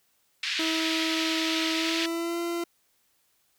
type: band-pass noise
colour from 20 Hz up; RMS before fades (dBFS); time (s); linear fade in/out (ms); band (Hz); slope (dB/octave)
white; -30; 0.43-2.06; 2; 1800 to 4400; 24
type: tone with pitch glide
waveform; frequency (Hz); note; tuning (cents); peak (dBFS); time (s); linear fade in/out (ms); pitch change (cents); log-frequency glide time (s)
40% pulse; 322.4 to 341.4; E4 to F4; -38 to -39; -27; 0.59-2.64; 5; +99; 1.74-2.39
effects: white hiss -69 dBFS RMS until 3.58 s